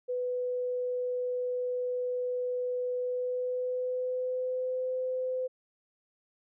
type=tone with pitch glide; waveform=sine; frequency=497.2 to 511.5 Hz; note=B4 to C5; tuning=+12 to -39 cents; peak=-29 dBFS; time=0.08-5.48 s; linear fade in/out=20 ms; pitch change=+49 cents; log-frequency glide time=2.98-4.93 s; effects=none